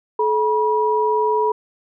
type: tone pair together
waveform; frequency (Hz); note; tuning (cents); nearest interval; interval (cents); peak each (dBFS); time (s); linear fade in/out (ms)
sine; 430.2 / 965.8; A4 / B5; -39 / -39; octave + major second; 1400; -18 / -18; 0.19-1.52; 5
effects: none